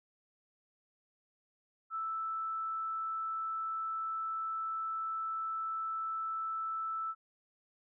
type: tone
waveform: sine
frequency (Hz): 1318.5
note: E6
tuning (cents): 0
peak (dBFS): -34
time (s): 1.9-7.15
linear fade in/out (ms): 50
effects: none